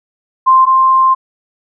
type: tone pair in turn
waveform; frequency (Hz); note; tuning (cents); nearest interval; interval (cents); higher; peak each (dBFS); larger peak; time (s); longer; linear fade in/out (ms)
sine; 1046.5 / 1050.9; C6 / C6; 0 / +7; unison; 7; second; -4 / -6; first; 0.46-0.66 / 0.66-1.15; second; 20
effects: none